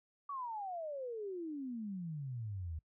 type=exponential sweep; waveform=sine; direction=down; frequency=1156 to 76 Hz; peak=-39 dBFS; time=0.29-2.79 s; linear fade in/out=5 ms; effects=noise-tail reverb RT60 0.1 s tail -24 dB re dry